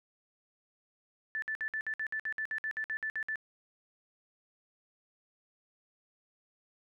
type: tone bursts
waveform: sine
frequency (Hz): 1756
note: A6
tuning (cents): -4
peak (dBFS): -32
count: 16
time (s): 1.35-3.357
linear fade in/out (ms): 0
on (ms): 72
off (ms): 57
effects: none